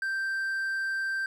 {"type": "tone", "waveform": "triangle", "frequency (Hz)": 1568, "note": "G6", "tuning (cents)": 0, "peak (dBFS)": -26, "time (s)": [0.02, 1.26], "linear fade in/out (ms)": 2, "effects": []}